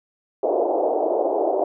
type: band-pass noise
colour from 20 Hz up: white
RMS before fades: -21 dBFS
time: 0.43-1.64 s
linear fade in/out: 5 ms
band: 330 to 760 Hz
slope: 48 dB/octave
effects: none